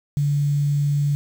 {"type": "tone with quantisation", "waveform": "sine", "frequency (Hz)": 144.3, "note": "D3", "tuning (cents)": -30, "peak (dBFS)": -17, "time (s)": [0.17, 1.15], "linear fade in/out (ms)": 0, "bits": 7, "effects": []}